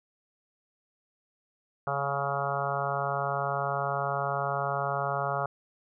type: harmonic tone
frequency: 140 Hz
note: C#3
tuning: 18 cents sharp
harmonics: 1 / 3 / 4 / 5 / 6 / 7 / 8 / 9 / 10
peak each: -36 / -39 / -35 / -33 / -36 / -40 / -36 / -35 / -38 dBFS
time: 1.87-5.46 s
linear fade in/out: 2 ms
effects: none